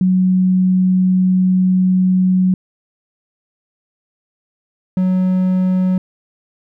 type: tone pair in turn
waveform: sine / triangle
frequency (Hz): 185 / 185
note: F#3 / F#3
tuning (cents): 0 / 0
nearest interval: unison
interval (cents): 0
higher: neither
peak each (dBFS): -10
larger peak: neither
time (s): 0.01-2.54 / 4.97-5.98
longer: first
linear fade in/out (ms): 2
effects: none